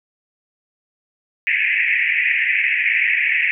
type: band-pass noise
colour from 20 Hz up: pink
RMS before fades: -18 dBFS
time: 1.47-3.51 s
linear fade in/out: 0 ms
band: 1800 to 2600 Hz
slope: 96 dB/octave
effects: none